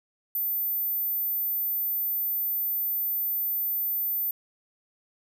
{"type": "tone", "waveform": "sine", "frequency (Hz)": 14080, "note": "A9", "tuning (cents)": 0, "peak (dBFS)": -25, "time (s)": [0.35, 4.31], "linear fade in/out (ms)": 2, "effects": []}